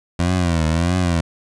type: tone with vibrato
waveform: 20% pulse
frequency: 85 Hz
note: F2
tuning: 46 cents flat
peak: -11 dBFS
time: 0.19-1.21 s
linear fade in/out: 5 ms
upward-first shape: triangle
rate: 1.6 Hz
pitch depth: 150 cents each way
effects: resampled to 22050 Hz